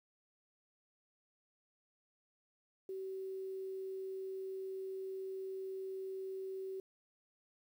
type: tone with quantisation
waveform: sine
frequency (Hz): 381.7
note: G4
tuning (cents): -46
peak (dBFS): -40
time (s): 2.89-6.8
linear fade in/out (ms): 2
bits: 11
effects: none